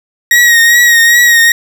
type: tone with vibrato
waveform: 40% pulse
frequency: 1886 Hz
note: A#6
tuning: 20 cents sharp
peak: -3 dBFS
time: 0.31-1.52 s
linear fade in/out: 2 ms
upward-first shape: triangle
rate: 2.5 Hz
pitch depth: 45 cents each way
effects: none